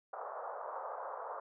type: band-pass noise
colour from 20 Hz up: pink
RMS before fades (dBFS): -43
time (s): 0.13-1.4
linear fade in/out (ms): 5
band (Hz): 510 to 1300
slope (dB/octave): 48
effects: none